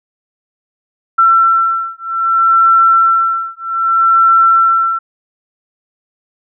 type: beating tone pair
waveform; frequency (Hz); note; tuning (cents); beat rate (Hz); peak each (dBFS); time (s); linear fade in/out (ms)
sine; 1346 / 1346.63; E6 / E6; +36 / +37; 0.63; -11; 1.18-4.99; 10
effects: none